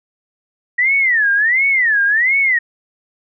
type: tone with vibrato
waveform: sine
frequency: 1889 Hz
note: A#6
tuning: 22 cents sharp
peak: -11 dBFS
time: 0.78-2.59 s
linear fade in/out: 10 ms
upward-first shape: sine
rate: 1.4 Hz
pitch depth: 280 cents each way
effects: none